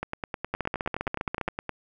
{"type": "two click trains", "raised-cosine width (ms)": 0.5, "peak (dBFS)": [-13, -15], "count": [15, 17], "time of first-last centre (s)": [[0.54, 1.48], [0.03, 1.693]], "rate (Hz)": [14.9, 9.62], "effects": []}